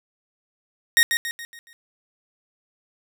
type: tone with echo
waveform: sawtooth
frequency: 1864.7 Hz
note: A#6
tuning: in tune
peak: -9 dBFS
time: 0.97-1.03 s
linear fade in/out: 0 ms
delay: 140 ms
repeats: 5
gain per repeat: -7 dB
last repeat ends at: 1.73 s
effects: none